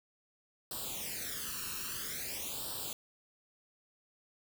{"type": "noise with flanger", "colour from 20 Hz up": "white", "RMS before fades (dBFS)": -40, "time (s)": [0.71, 2.93], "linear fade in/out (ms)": 2, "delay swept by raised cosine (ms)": [0.23, 0.73], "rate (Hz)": 0.5, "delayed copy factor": 0.85, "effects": []}